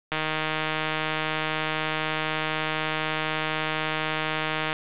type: click train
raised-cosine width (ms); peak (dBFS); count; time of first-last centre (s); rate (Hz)
0.3; -10; 720; 0.12-4.729; 156
effects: resampled to 8000 Hz + 8-bit